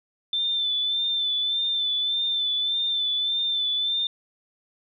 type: tone with vibrato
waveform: sine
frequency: 3538 Hz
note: A7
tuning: 9 cents sharp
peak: -22 dBFS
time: 0.33-4.07 s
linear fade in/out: 2 ms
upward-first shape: sine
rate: 1.7 Hz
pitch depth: 37 cents each way
effects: none